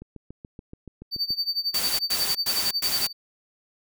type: click train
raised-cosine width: 3 ms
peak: -27 dBFS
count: 10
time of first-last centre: 0.02-1.306 s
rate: 7 Hz
type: tone with tremolo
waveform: triangle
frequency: 4589 Hz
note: D8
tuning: 41 cents flat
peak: -20 dBFS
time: 1.11-3.13 s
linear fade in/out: 50 ms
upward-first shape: sine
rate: 11 Hz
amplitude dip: 90%
type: noise bursts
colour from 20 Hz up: white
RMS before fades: -28 dBFS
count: 4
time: 1.74-3.07 s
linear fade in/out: 5 ms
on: 250 ms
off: 110 ms
effects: none